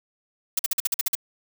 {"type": "noise bursts", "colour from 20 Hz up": "blue", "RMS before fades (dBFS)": -22, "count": 9, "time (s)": [0.57, 1.152], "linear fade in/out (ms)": 5, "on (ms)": 22, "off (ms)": 48, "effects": []}